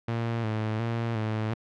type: tone with vibrato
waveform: sawtooth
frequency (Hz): 112.4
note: A2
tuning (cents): +37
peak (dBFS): -23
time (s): 0.08-1.54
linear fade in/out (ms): 5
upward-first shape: square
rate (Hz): 1.4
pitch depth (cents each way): 51
effects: low-pass 3000 Hz 12 dB/octave